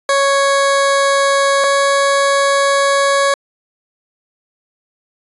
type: tone pair in turn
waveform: 20% pulse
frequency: 554.4 / 556.7 Hz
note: C#5 / C#5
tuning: 0 / +7 cents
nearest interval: unison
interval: 7 cents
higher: second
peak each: -6 dBFS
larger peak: neither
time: 0.09-1.64 / 1.64-3.34 s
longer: second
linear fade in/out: 2 ms
effects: resampled to 24000 Hz